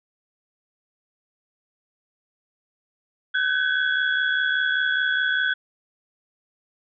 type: tone cluster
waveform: sine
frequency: 1513 / 1578 / 1662 / 3359 Hz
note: F#6 / G6 / G#6 / G#7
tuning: +38 / +11 / +1 / +19 cents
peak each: -21 / -30 / -29 / -29 dBFS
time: 3.34-5.54 s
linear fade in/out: 10 ms
effects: none